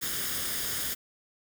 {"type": "noise with comb filter", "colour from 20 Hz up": "white", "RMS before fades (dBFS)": -32, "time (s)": [0.01, 0.95], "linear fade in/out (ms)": 20, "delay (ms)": 0.59, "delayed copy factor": 0.6, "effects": []}